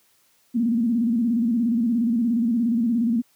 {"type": "tone with vibrato", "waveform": "sine", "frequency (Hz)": 233.1, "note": "A#3", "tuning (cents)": 0, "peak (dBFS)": -18, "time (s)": [0.54, 3.22], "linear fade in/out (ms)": 20, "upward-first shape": "square", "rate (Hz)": 17, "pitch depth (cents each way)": 85, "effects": ["white hiss -62 dBFS RMS until 3.35 s", "high-pass 80 Hz 12 dB/octave"]}